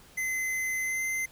square tone with pitch glide, 2049 to 2072 Hz, C7 to C7, -37 to -17 cents, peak -29 dBFS, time 0.17-1.26 s, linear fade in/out 10 ms, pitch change +20 cents, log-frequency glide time 0.83-1.02 s, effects pink hiss -55 dBFS RMS until 1.31 s

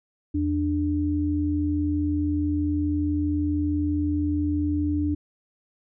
sine tone pair together, 83.59 / 295.9 Hz, E2 / D4, +25 / +13 cents, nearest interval octave + minor seventh, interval 2188 cents, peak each -26 / -23 dBFS, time 0.34-5.15 s, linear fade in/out 10 ms, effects none

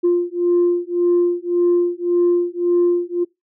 sine beating tone pair, 349.2 / 351 Hz, F4 / F4, 0 / +9 cents, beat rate 1.8 Hz, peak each -16 dBFS, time 0.03-3.25 s, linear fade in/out 20 ms, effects noise-tail reverb RT60 0.2 s tail -24 dB re dry + tanh soft clip ceiling -9 dBFS

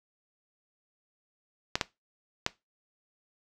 clicks, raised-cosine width 0.2 ms, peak -8 dBFS, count 3, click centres 1.755 / 1.812 / 2.464 s, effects noise-tail reverb RT60 0.2 s tail -18 dB re dry

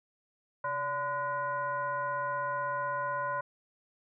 sine tone with frequency modulation, 1016 Hz, B5, 49 cents sharp, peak -30 dBFS, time 0.64-3.41 s, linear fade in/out 5 ms, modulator 442 Hz, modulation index 1, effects none

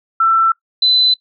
sine tone pair in turn, 1337 / 4018 Hz, E6 / B7, +24 / +29 cents, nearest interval octave + perfect fifth, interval 1905 cents, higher second, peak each -9 dBFS, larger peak neither, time 0.2-0.52 / 0.82-1.14 s, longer neither, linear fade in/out 5 ms, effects noise-tail reverb RT60 0.1 s tail -21 dB re dry

